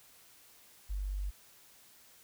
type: tone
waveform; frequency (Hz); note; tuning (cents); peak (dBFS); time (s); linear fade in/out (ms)
sine; 48.7; G1; -11; -33; 0.89-1.31; 20
effects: white hiss -60 dBFS RMS until 2.23 s